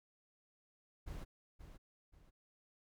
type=noise with echo; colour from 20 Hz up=brown; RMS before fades=-45 dBFS; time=1.06-1.25 s; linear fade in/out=20 ms; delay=530 ms; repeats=2; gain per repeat=-9 dB; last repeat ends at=2.31 s; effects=none